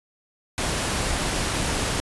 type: noise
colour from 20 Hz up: pink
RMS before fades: -25 dBFS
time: 0.58-2 s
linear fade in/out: 0 ms
effects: resampled to 24000 Hz